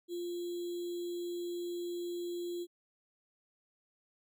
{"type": "tone with sample-and-hold", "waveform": "sine", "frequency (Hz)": 348.8, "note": "F4", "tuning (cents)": -2, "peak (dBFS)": -35, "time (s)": [0.08, 2.67], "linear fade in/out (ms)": 50, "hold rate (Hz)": 3675, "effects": ["MP3 96 kbps"]}